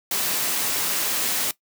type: noise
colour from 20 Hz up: white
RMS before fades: -24 dBFS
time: 0.11-1.51 s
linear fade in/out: 2 ms
effects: noise-tail reverb RT60 0.1 s tail -18 dB re dry + high-pass 150 Hz 12 dB/octave